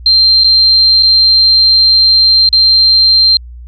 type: tone with dropouts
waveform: sine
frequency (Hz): 4157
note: C8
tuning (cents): -12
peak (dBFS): -4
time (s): 0.06-3.37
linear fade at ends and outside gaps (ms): 2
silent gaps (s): 0.437-0.443 / 1.026-1.031 / 2.49-2.528
effects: added 60 Hz sine -27 dBFS peak until 3.67 s